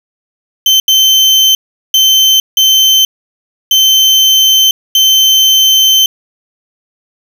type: tone bursts at uneven times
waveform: 35% pulse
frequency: 3091 Hz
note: G7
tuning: 25 cents flat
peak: -3 dBFS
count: 6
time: 0.66-0.8 / 0.88-1.55 / 1.94-2.4 / 2.57-3.05 / 3.71-4.71 / 4.95-6.06 s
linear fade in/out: 2 ms
effects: none